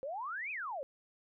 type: exponential two-way sweep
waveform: sine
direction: up then down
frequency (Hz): 512 to 2600 to 512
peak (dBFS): -37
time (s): 0.03-0.83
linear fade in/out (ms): 0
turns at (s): 0.51
effects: none